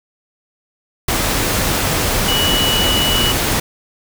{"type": "tone in noise", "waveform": "sine", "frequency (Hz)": 2942, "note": "F#7", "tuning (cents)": -11, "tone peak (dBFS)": -16, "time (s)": [2.28, 3.32], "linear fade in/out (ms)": 5, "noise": "pink", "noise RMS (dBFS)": -17, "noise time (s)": [1.08, 3.6], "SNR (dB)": -2, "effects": []}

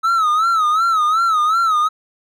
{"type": "tone with vibrato", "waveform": "triangle", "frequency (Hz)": 1290, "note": "E6", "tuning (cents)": -38, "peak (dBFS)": -11, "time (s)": [0.03, 1.89], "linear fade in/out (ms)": 20, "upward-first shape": "sine", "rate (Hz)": 2.7, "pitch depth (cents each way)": 110, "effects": []}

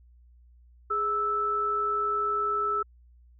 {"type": "tone pair together", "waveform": "sine", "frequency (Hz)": [413.9, 1314.1], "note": ["G#4", "E6"], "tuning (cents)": [-6, -6], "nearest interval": "octave + minor sixth", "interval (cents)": 2000, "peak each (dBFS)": [-33, -25], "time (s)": [0.9, 2.83], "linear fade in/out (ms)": 10, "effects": ["added 60 Hz sine -53 dBFS peak until 3.39 s"]}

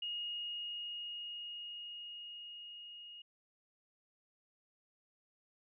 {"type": "tone with level ramp", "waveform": "sine", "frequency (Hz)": 2867, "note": "F7", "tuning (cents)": 45, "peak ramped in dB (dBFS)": [-37, -49], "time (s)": [0.02, 3.22], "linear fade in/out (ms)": 5, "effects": []}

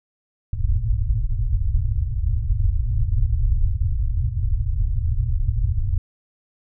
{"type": "low-pass noise", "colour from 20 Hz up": "pink", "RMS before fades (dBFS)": -20, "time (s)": [0.53, 5.98], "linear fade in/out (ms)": 5, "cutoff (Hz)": 120, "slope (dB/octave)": 96, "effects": []}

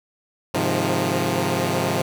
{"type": "chord", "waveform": "10% pulse", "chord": "F minor seventh", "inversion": "first", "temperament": "equal with one note detuned", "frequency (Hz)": [103.83, 133.02, 155.56, 174.61], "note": ["Ab2", "C3", "Eb3", "F3"], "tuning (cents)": [0, 29, 0, 0], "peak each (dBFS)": [-18, -17, -20, -16], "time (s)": [0.54, 2.02], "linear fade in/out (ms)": 5, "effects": []}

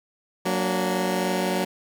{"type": "chord", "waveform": "15% pulse", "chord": "Gb augmented", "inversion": "none", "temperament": "just", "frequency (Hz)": [185, 231.2, 289.1], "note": ["Gb3", "Bb3", "D4"], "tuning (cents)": [0, -14, -27], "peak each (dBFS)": [-18, -23, -24], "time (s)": [0.45, 1.65], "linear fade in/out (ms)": 10, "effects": []}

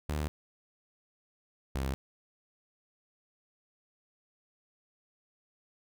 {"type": "tone pair in turn", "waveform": "sawtooth", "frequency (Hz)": [75, 66.82], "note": ["D2", "C2"], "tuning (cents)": [37, 37], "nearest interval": "major second", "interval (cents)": 200, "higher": "first", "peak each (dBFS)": [-27, -27], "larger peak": "neither", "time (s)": [[0.09, 0.28], [1.75, 1.94]], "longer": "neither", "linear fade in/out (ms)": 0, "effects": []}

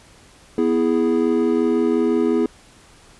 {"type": "chord", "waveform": "triangle", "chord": "E major", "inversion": "second", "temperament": "equal", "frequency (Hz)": [246.9, 329.6, 415.3], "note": ["B3", "E4", "G#4"], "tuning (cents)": [0, 0, 0], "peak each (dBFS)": -18, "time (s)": [0.58, 2.46], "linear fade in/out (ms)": 2, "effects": ["pink hiss -49 dBFS RMS until 3.19 s", "resampled to 24000 Hz"]}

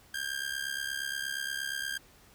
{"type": "tone with amplitude modulation", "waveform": "sawtooth", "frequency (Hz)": 1600, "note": "G6", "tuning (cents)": 35, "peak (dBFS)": -26, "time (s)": [0.14, 1.98], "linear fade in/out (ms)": 5, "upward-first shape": "sine", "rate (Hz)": 68.5, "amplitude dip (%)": 80, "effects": ["pink hiss -59 dBFS RMS until 2.34 s"]}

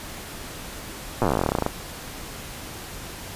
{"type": "slowing click train", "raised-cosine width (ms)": 1, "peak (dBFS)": -7, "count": 23, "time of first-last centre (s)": [1.22, 1.664], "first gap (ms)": 8, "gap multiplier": 1.08, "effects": ["pink hiss -37 dBFS RMS until 3.35 s", "resampled to 32000 Hz"]}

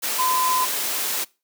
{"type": "tone in noise", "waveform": "sine", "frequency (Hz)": 1017, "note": "C6", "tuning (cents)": -50, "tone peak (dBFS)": -19, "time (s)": [0.18, 0.66], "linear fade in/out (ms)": 20, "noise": "white", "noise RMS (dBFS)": -25, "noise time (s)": [0.02, 1.25], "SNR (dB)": 3, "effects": ["noise-tail reverb RT60 0.3 s tail -24 dB re dry", "high-pass 300 Hz 12 dB/octave"]}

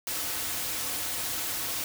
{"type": "noise with comb filter", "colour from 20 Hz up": "white", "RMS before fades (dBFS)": -32, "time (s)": [0.07, 1.84], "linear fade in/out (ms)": 2, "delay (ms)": 5, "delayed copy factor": -0.5, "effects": []}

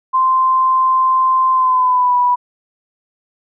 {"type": "tone with pitch glide", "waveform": "sine", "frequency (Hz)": [1041, 983.1], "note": ["C6", "B5"], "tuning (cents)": [-9, -8], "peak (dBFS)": -10, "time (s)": [0.13, 2.36], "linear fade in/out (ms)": 20, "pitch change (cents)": -99, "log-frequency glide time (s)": [1.52, 2.16], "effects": []}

